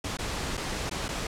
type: noise with dropouts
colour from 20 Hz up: pink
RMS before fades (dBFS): -32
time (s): 0.04-1.27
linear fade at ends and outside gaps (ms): 5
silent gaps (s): 0.171-0.187 / 0.571-0.575 / 0.897-0.911 / 1.083-1.088
effects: low-pass 8000 Hz 12 dB/octave